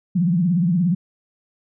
sine tone with vibrato, 174.61 Hz, F3, in tune, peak -15 dBFS, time 0.15-0.95 s, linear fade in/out 10 ms, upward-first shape triangle, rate 17 Hz, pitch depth 190 cents each way, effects none

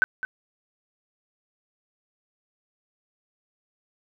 sine tone with echo, 1523 Hz, F#6, 50 cents sharp, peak -14 dBFS, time 0.02-0.04 s, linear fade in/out 0 ms, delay 210 ms, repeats 1, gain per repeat -12 dB, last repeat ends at 0.25 s, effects none

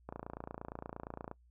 click train, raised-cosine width 1 ms, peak -28 dBFS, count 36, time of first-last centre 0.09-1.314 s, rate 28.6 Hz, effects noise-tail reverb RT60 0.1 s tail -22 dB re dry + added 60 Hz sine -62 dBFS peak until 1.5 s

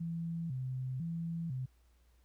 sine tone with vibrato, 146.83 Hz, D3, in tune, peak -35 dBFS, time 0-1.66 s, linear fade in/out 10 ms, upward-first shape square, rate 1 Hz, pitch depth 220 cents each way, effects added 60 Hz sine -64 dBFS peak until 2.24 s + pink hiss -75 dBFS RMS until 2.24 s

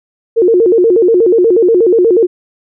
sine tone with vibrato, 405.5 Hz, G#4, 41 cents flat, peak -5 dBFS, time 0.36-2.27 s, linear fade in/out 20 ms, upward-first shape square, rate 8.3 Hz, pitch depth 210 cents each way, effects none

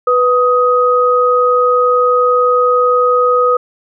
sine tone pair together, 494.6 / 1254.3 Hz, B4 / D#6, +3 / +14 cents, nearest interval octave + major third, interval 1611 cents, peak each -11 dBFS, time 0.07-3.57 s, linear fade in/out 5 ms, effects none

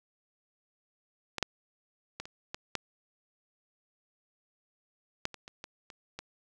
clicks, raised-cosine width 0.2 ms, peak -16 / -9 / -20 / -27 / -19 / -13 / -13 / -26 / -28 / -24 / -30 / -22 dBFS, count 12, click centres 1.383 / 1.427 / 2.2 / 2.255 / 2.545 / 2.753 / 5.254 / 5.343 / 5.479 / 5.641 / 5.902 / 6.19 s, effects none

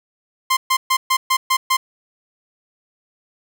sawtooth tone bursts, 1046.5 Hz, C6, in tune, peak -10 dBFS, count 7, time 0.5-1.77 s, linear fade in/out 10 ms, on 70 ms, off 130 ms, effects none

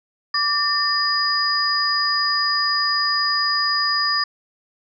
sine tone cluster, 1164 / 1795 / 4922 Hz, D6 / A6 / D#8, -16 / +34 / -20 cents, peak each -23 / -23 / -20 dBFS, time 0.34-4.24 s, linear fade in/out 5 ms, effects none

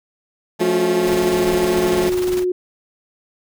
15% pulse chord, F augmented, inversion none, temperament equal with one note detuned, 174.61 / 216.3 / 277.2 Hz, F3 / A3 / C#4, 0 / -29 / 0 cents, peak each -17 / -16 / -22 dBFS, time 0.59-2.1 s, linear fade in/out 20 ms
sine tone, 363 Hz, F#4, 33 cents flat, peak -16 dBFS, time 0.61-2.52 s, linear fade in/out 5 ms
pink noise with tremolo, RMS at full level -28 dBFS, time 1.02-2.45 s, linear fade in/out 50 ms, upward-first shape square, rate 20 Hz, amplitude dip 55%
effects none

